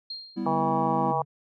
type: tone with exponential decay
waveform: sine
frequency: 4213 Hz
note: C8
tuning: 11 cents sharp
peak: -31 dBFS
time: 0.1-0.61 s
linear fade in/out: 5 ms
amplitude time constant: 110 ms
type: chord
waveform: triangle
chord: E minor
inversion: first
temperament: equal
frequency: 196 / 246.9 / 329.6 Hz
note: G3 / B3 / E4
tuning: 0 / 0 / 0 cents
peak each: -30 dBFS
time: 0.36-1.13 s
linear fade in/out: 20 ms
type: tone with pitch glide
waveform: triangle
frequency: 146.83 to 141.91 Hz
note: D3 to C#3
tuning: 0 to +41 cents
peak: -31 dBFS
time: 0.44-1.25 s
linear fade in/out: 50 ms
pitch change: -59 cents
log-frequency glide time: 0.56-0.74 s
type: harmonic tone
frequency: 161.2 Hz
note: E3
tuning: 38 cents flat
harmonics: 3 / 4 / 5 / 6 / 7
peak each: -32 / -33 / -27 / -29 / -32 dBFS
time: 0.46-1.22 s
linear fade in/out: 2 ms
effects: none